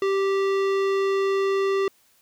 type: tone with tanh clipping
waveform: sine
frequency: 390.8 Hz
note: G4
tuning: 5 cents flat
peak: -22 dBFS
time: 0.02-1.88 s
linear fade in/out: 2 ms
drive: 18 dB
effects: white hiss -61 dBFS RMS until 2.21 s